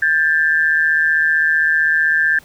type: tone pair together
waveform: sine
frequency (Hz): 1594 / 1749.6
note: G6 / A6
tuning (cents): +28 / -10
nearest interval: major second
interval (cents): 162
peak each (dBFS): -15 / -15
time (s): 0.02-2.39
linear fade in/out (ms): 5
effects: pink hiss -47 dBFS RMS until 2.44 s